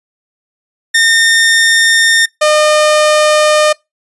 sawtooth tone pair in turn, 1822 / 608 Hz, A#6 / D#5, -40 / -40 cents, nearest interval octave + perfect fifth, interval 1900 cents, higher first, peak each -3 dBFS, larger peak neither, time 0.94-2.26 / 2.41-3.73 s, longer neither, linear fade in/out 10 ms, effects noise-tail reverb RT60 0.2 s tail -24 dB re dry + resampled to 24000 Hz

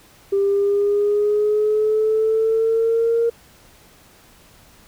sine exponential sweep, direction up, 395.1 to 466.2 Hz, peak -14 dBFS, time 0.32-3.3 s, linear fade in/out 10 ms, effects tanh soft clip ceiling -10 dBFS + pink hiss -50 dBFS RMS until 4.87 s

